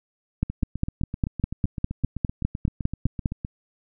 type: two click trains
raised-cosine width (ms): 5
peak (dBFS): -17 / -9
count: 24 / 15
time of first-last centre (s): 0.5-3.449 / 0.43-3.258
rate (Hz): 7.8 / 4.95
effects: none